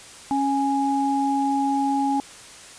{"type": "tone pair together", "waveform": "sine", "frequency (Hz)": [275.3, 830.6], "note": ["C#4", "G#5"], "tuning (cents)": [-12, 0], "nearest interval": "octave + perfect fifth", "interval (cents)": 1912, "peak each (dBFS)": -22, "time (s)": [0.31, 2.2], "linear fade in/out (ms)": 0, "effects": ["white hiss -43 dBFS RMS until 2.78 s", "resampled to 22050 Hz"]}